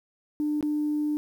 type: tone with dropouts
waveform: sine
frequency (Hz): 298.9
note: D4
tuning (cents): +31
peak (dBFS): -23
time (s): 0.4-1.17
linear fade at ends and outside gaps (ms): 0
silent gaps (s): 0.609-0.627
effects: tanh soft clip ceiling -19 dBFS + 9-bit